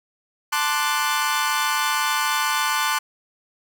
sawtooth chord, D dominant seventh, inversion second, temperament equal, 880 / 1046.5 / 1174.7 / 1480 Hz, A5 / C6 / D6 / F#6, 0 / 0 / 0 / 0 cents, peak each -22 dBFS, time 0.52-2.99 s, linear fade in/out 10 ms, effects none

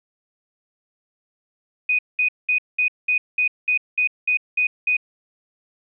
sine tone bursts, 2489 Hz, D#7, in tune, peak -16 dBFS, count 11, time 1.89-4.968 s, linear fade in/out 5 ms, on 98 ms, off 200 ms, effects none

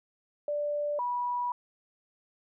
sine tone pair in turn, 587.3 / 975.4 Hz, D5 / B5, 0 / -22 cents, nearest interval major sixth, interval 878 cents, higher second, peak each -28 dBFS, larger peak neither, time 0.48-0.99 / 0.99-1.52 s, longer second, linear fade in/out 2 ms, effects none

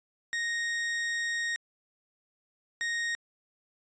40% pulse tone pair in turn, 1864.7 / 1864.7 Hz, A#6 / A#6, 0 / 0 cents, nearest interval unison, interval 0 cents, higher neither, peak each -28 dBFS, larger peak neither, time 0.33-1.56 / 2.81-3.15 s, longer first, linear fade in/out 0 ms, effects resampled to 16000 Hz

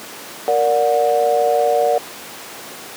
sine chord, Bb augmented, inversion none, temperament just, 466.2 / 582.7 / 728.4 Hz, Bb4 / D5 / F#5, 0 / -14 / -27 cents, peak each -17 dBFS, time 0.48-1.98 s, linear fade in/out 0 ms, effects pink hiss -33 dBFS RMS until 2.96 s + high-pass 300 Hz 12 dB/octave

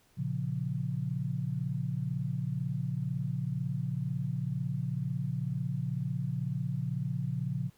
sine chord, Bb minor, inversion none, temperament equal, 116.54 / 138.59 / 174.61 Hz, Bb2 / Db3 / F3, 0 / 0 / 0 cents, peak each -36 / -33 / -36 dBFS, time 0.17-7.7 s, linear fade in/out 20 ms, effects pink hiss -66 dBFS RMS until 7.77 s

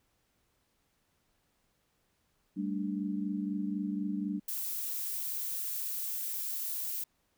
sine chord, G suspended second, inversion none, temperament equal, 196 / 220 / 293.7 Hz, G3 / A3 / D4, 0 / 0 / 0 cents, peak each -34 / -38 / -36 dBFS, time 2.56-4.4 s, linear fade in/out 20 ms
violet noise, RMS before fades -36 dBFS, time 4.48-7.04 s, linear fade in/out 5 ms
effects pink hiss -75 dBFS RMS until 7.37 s

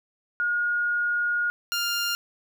sine / 15% pulse tone pair in turn, 1434 / 1401.2 Hz, F6 / F6, +45 / +5 cents, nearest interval unison, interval 40 cents, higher first, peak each -22 / -18 dBFS, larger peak second, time 0.4-1.5 / 1.72-2.15 s, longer first, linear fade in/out 0 ms, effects none

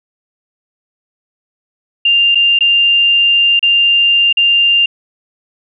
sine tone with dropouts, 2794 Hz, F7, in tune, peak -7 dBFS, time 2.05-4.86 s, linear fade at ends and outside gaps 5 ms, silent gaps 2.348-2.354 / 2.59-2.607 / 3.594-3.627 / 4.328-4.37 s, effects none

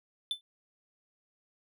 triangle tone with exponential decay, 3520 Hz, A7, in tune, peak -24 dBFS, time 0.31-0.41 s, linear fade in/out 1 ms, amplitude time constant 20 ms, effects none

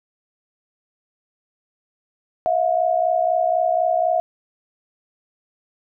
sine tone pair together, 651 / 715 Hz, E5 / F5, -22 / +41 cents, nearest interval major second, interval 163 cents, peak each -19 dBFS, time 2.46-4.2 s, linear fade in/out 0 ms, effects none

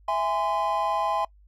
triangle chord, E augmented, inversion none, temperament just, 659.3 / 824.1 / 1030.1 Hz, E5 / G#5 / B#5, 0 / -14 / -27 cents, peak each -27 / -25 / -25 dBFS, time 0.08-1.25 s, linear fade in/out 5 ms, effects noise-tail reverb RT60 0.1 s tail -24 dB re dry + added 50 Hz sine -52 dBFS peak until 1.47 s

